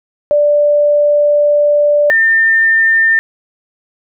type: tone pair in turn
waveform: sine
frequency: 587.3 / 1803.1 Hz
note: D5 / A6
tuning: 0 / +42 cents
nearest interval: octave + perfect fifth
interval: 1942 cents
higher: second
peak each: -7 dBFS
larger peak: neither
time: 0.31-2.1 / 2.1-3.19 s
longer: first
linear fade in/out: 0 ms
effects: none